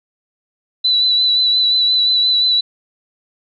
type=tone with vibrato; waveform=sine; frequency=3976 Hz; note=B7; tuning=11 cents sharp; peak=-11 dBFS; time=0.84-2.61 s; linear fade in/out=10 ms; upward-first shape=sine; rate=5.7 Hz; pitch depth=27 cents each way; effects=none